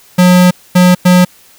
square tone bursts at uneven times, 180.4 Hz, F#3, 44 cents flat, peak -4 dBFS, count 3, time 0.18-0.51 / 0.75-0.95 / 1.05-1.25 s, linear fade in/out 10 ms, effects white hiss -43 dBFS RMS until 1.58 s

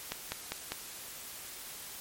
click train, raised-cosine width 0.2 ms, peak -16 dBFS, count 4, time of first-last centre 0.12-0.72 s, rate 5 Hz, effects white hiss -45 dBFS RMS until 2 s + MP3 64 kbps

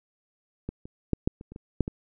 clicks, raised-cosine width 3 ms, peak -19 / -28 / -10 / -10 / -29 / -30 / -27 / -9 / -18 dBFS, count 9, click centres 0.69 / 0.855 / 1.133 / 1.275 / 1.411 / 1.52 / 1.561 / 1.807 / 1.879 s, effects none

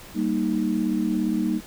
sine chord, Eb major, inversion first, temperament equal, 196 / 233.1 / 311.1 Hz, G3 / Bb3 / Eb4, 0 / 0 / 0 cents, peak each -26 / -25 / -25 dBFS, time 0.14-1.61 s, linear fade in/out 50 ms, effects pink hiss -44 dBFS RMS until 1.66 s

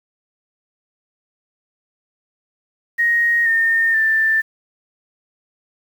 sine tone with pitch steps, 1874 / 1823.8 / 1775 Hz, A#6 / A#6 / A6, +9 / -38 / +15 cents, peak -13 dBFS, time 2.98-4.42 s, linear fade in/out 20 ms, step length 480 ms, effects 7-bit

